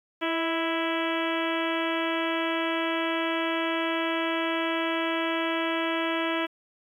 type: harmonic tone with a mistuned harmonic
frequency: 330 Hz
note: E4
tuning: 2 cents sharp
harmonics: 1 / 2 / 3 / 4 / 5 / 6 / 7 / 8 / 9 / 10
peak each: -29 / -32 / -34 / -35 / -36 / -37 / -37 / -38 / -39 / -39 dBFS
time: 0.21-6.47 s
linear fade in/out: 20 ms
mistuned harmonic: 2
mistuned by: -30 cents
effects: 10-bit